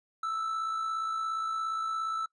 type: tone with amplitude modulation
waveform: triangle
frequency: 1318.5 Hz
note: E6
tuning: in tune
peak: -26 dBFS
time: 0.23-2.26 s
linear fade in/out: 5 ms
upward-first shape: sine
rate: 57.2 Hz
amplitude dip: 40%
effects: noise-tail reverb RT60 0.1 s tail -20 dB re dry + resampled to 22050 Hz